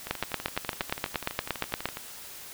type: two click trains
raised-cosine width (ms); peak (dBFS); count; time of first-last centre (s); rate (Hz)
0.3; -19 / -10; 24 / 16; 0.07-1.971 / 0.11-1.856; 12.1 / 8.59
effects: white hiss -44 dBFS RMS until 2.53 s